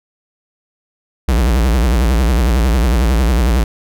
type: tone with vibrato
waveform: square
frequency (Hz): 60.2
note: B1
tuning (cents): -44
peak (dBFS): -11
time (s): 1.28-3.64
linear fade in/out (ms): 5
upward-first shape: triangle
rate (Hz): 11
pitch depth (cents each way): 260
effects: none